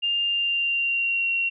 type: tone with pitch glide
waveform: sine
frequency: 2804 to 2742 Hz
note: F7 to F7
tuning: +6 to -32 cents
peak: -21 dBFS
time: 0.02-1.5 s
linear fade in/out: 20 ms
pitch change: -38 cents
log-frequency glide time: 0.24-1.3 s
effects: none